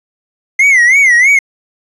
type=tone with vibrato; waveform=triangle; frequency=2066 Hz; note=C7; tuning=22 cents flat; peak=-3 dBFS; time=0.59-1.39 s; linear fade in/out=5 ms; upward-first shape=sine; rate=3.1 Hz; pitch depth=160 cents each way; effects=resampled to 24000 Hz + 7-bit